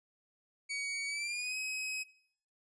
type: tone with pitch glide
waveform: sawtooth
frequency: 2251 to 2541 Hz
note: C#7 to D#7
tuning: +26 to +36 cents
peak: -32 dBFS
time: 0.69-2.04 s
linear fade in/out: 20 ms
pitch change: +210 cents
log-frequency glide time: 1.06-1.56 s
effects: noise-tail reverb RT60 0.6 s tail -19 dB re dry + resampled to 22050 Hz

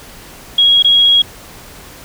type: tone with dropouts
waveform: sine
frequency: 3305 Hz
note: G#7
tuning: 9 cents flat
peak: -6 dBFS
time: 0.58-1.22 s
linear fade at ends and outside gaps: 5 ms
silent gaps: 0.825-0.845 s
effects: pink hiss -36 dBFS RMS until 2.04 s

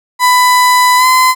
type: tone with pitch glide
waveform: 35% pulse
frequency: 997 to 1023.3 Hz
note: B5 to C6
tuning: +16 to -39 cents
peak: -4 dBFS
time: 0.19-1.35 s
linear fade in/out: 50 ms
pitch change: +45 cents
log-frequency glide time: 0.97-1.06 s
effects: none

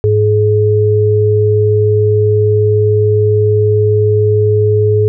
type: tone pair together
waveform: sine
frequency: 104.3 / 423.4 Hz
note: G#2 / G#4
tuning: +8 / +33 cents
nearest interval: 2 octaves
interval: 2425 cents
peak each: -10 dBFS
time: 0.04-5.08 s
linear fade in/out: 0 ms
effects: none

